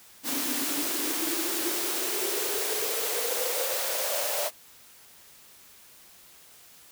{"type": "noise with high-pass filter sweep", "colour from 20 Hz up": "white", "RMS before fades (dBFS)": -29, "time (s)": [0.23, 4.51], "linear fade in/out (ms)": 50, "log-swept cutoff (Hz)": [260, 610], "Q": 9.6, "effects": ["white hiss -53 dBFS RMS until 6.91 s"]}